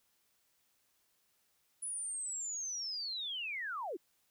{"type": "linear sweep", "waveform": "sine", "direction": "down", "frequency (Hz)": [10050, 293.7], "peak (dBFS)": -37, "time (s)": [1.82, 3.97], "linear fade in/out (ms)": 10, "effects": ["white hiss -75 dBFS RMS until 4.3 s"]}